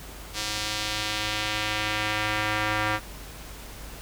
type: tone with band-pass filter sweep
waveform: square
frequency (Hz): 106.5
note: G#2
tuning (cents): +44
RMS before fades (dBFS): -28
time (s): 0.33-3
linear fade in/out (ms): 50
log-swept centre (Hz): 5100 to 1600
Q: 1.1
effects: added 50 Hz sine -43 dBFS peak until 4.01 s + pink hiss -43 dBFS RMS until 4.01 s